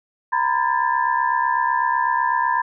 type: tone cluster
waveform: sine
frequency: 938 / 1006 / 1622 / 1754 Hz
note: A#5 / B5 / G#6 / A6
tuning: +11 / +32 / -41 / -6 cents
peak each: -21 / -20 / -28 / -27 dBFS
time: 0.32-2.62 s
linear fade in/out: 10 ms
effects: none